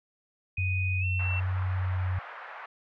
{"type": "tone with pitch glide", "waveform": "sine", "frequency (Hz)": [2489, 2699], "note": ["D#7", "E7"], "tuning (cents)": [0, 40], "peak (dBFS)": -31, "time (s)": [0.57, 1.4], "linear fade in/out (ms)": 5, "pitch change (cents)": 140, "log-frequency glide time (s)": [1, 1.05]}
{"type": "tone with vibrato", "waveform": "sine", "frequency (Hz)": 92.5, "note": "F#2", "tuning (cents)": 0, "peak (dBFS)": -26, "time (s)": [0.58, 2.19], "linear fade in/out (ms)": 5, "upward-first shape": "triangle", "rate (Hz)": 1.2, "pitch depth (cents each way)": 13}
{"type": "band-pass noise", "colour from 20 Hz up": "white", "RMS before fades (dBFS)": -43, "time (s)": [1.19, 2.66], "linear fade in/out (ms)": 5, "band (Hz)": [640, 1800], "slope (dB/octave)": 24}
{"effects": []}